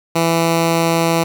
10% pulse tone, 166.1 Hz, E3, 13 cents sharp, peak -5 dBFS, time 0.15-1.24 s, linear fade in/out 10 ms, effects none

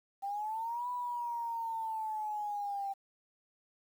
sine linear two-way sweep, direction up then down, 784 to 988 to 784 Hz, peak -34 dBFS, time 0.22-2.94 s, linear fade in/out 20 ms, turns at 0.89 s, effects 10-bit

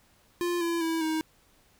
square tone with pitch steps, 349.2 / 337.9 / 326.9 / 316.4 Hz, F4 / E4 / E4 / D#4, 0 / +43 / -14 / +29 cents, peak -27 dBFS, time 0.41-1.21 s, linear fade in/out 0 ms, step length 200 ms, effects pink hiss -63 dBFS RMS until 1.79 s

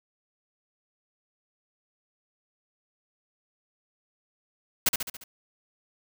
white noise with echo, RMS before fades -21 dBFS, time 4.86-4.89 s, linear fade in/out 5 ms, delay 70 ms, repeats 5, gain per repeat -5 dB, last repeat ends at 5.24 s, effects none

